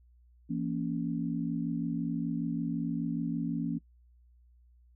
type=chord; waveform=sine; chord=A# diminished; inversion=second; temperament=just; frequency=167.82 / 233.1 / 279.7 Hz; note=E3 / A#3 / C#4; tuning=+31 / 0 / +16 cents; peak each=-34 dBFS; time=0.49-3.79 s; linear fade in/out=20 ms; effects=noise-tail reverb RT60 0.1 s tail -22 dB re dry + added 60 Hz sine -58 dBFS peak until 4.95 s

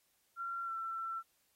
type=tone with pitch glide; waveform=sine; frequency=1371 to 1342.8 Hz; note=F6 to E6; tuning=-32 to +32 cents; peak=-37 dBFS; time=0.36-1.23 s; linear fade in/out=50 ms; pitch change=-36 cents; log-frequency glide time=0.65-0.71 s; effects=white hiss -75 dBFS RMS until 1.55 s + AAC 48 kbps

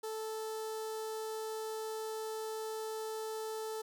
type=tone with notch filter; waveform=sawtooth; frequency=438.6 Hz; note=A4; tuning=6 cents flat; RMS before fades=-40 dBFS; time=0.03-3.82 s; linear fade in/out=10 ms; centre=2300 Hz; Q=0.97; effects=none

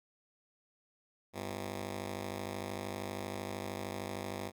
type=ring-modulated tone; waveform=10% pulse; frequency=146.6 Hz; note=D3; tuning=3 cents flat; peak=-27 dBFS; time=1.33-4.52 s; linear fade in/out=50 ms; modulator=46.8 Hz; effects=none

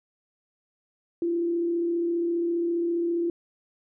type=tone with frequency modulation; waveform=sine; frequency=341 Hz; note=F4; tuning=41 cents flat; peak=-23 dBFS; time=1.22-3.3 s; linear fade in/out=2 ms; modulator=34.9 Hz; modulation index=0.26; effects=none

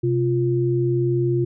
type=tone pair together; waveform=sine; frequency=128.93 / 349.2 Hz; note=C3 / F4; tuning=-25 / 0 cents; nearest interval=octave + perfect fourth; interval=1725 cents; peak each=-20 dBFS; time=0.03-1.45 s; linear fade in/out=10 ms; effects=none

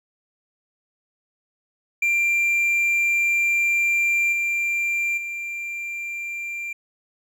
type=tone with level steps; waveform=triangle; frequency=2373 Hz; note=D7; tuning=17 cents sharp; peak=-16 / -19 / -26 dBFS; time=2.02-6.73 s; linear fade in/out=5 ms; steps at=4.32 / 5.17 s; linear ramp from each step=10 ms; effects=none

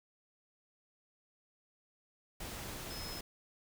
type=tone in noise; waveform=sine; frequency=5160 Hz; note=E8; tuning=38 cents flat; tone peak=-46 dBFS; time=2.9-3.2 s; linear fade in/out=5 ms; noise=pink; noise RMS=-44 dBFS; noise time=2.4-3.21 s; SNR=-5 dB; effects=none

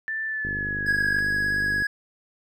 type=tone with pitch glide; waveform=sine; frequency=1768 to 1621.3 Hz; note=A6 to G#6; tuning=+8 to -42 cents; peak=-26 dBFS; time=0.08-1.19 s; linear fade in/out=0 ms; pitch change=-150 cents; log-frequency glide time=0.26-1.07 s
type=click train; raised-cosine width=3 ms; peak=-22 dBFS; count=70; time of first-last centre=0.45-1.822 s; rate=50.3 Hz
type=tone with vibrato; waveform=triangle; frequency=1668 Hz; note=G#6; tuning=7 cents sharp; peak=-20 dBFS; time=0.86-1.87 s; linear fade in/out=5 ms; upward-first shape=sine; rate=17 Hz; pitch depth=15 cents each way
effects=none

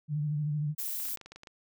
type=tone with vibrato; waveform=sine; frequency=149.3 Hz; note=D3; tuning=29 cents sharp; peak=-28 dBFS; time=0.08-0.75 s; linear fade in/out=50 ms; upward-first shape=sine; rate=13 Hz; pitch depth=43 cents each way
type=noise; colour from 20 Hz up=violet; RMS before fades=-35 dBFS; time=0.78-1.16 s; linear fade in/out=10 ms
type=clicks; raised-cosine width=0.2 ms; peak=-30 dBFS; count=10; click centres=1 / 1.055 / 1.086 / 1.173 / 1.213 / 1.26 / 1.32 / 1.36 / 1.434 / 1.472 s
effects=none

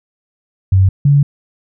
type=tone pair in turn; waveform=sine; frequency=95.1 / 142.49 Hz; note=F#2 / C#3; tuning=+48 / +48 cents; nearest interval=perfect fifth; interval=700 cents; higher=second; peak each=-6 dBFS; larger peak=neither; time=0.72-0.89 / 1.05-1.23 s; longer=second; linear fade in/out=5 ms; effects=none

